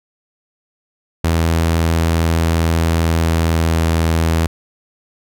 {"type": "tone with pitch glide", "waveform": "sawtooth", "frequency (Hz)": [82.41, 81.84], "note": ["E2", "E2"], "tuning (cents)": [0, -12], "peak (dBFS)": -9, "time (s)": [1.24, 4.47], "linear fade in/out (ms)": 5, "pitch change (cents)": -12, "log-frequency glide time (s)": [2.98, 3.68], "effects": []}